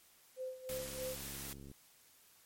sine tone with tremolo, 515 Hz, C5, 28 cents flat, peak -38 dBFS, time 0.36-1.17 s, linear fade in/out 50 ms, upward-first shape sine, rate 3.2 Hz, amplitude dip 80%
white noise, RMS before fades -46 dBFS, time 0.69-1.53 s, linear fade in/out 0 ms
click train, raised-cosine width 3 ms, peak -40 dBFS, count 71, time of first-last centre 0.7-1.714 s, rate 69 Hz
effects white hiss -65 dBFS RMS until 2.45 s + MP3 64 kbps

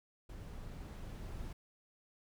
brown noise with level ramp, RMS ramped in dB -48 to -44 dBFS, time 0.29-1.53 s, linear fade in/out 5 ms, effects none

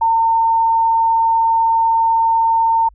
sine tone, 908 Hz, A#5, 46 cents flat, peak -11 dBFS, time 0.01-2.89 s, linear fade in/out 10 ms, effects added 50 Hz sine -43 dBFS peak until 2.94 s

